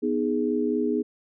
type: chord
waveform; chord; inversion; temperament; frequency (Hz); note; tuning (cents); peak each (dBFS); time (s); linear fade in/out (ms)
sine; G# minor; first; equal; 246.9 / 311.1 / 415.3; B3 / D#4 / G#4; 0 / 0 / 0; -26 / -27 / -26; 0.02-1.03; 20
effects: none